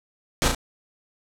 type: noise with echo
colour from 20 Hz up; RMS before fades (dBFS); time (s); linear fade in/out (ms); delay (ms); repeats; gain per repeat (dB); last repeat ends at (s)
pink; -20; 0.42-0.48; 0; 34; 2; -4; 0.548
effects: low-pass 10000 Hz 12 dB/octave